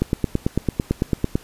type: click train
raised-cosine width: 3 ms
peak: -5 dBFS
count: 13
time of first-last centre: 0.02-1.355 s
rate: 8.99 Hz
effects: pink hiss -46 dBFS RMS until 1.43 s + resampled to 32000 Hz